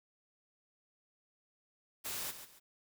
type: noise with echo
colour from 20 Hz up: white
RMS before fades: -40 dBFS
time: 2.04-2.32 s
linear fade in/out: 20 ms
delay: 140 ms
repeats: 2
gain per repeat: -10 dB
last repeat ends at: 2.6 s
effects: none